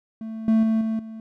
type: tone with level steps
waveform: triangle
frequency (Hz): 221.9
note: A3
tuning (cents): +15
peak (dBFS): -28 / -13 / -16 / -20 / -32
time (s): 0.21-1.2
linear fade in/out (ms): 2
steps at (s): 0.48 / 0.63 / 0.81 / 0.99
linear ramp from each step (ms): 2
effects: none